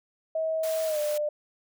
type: tone with pitch glide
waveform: sine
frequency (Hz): 640 to 597.1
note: D#5 to D5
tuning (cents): +49 to +29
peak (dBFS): -25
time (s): 0.35-1.29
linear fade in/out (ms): 5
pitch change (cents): -120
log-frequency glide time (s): 0.86-0.99
type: high-pass noise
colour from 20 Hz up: white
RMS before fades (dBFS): -39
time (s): 0.63-1.18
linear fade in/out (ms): 5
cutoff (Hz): 670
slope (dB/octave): 24
effects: none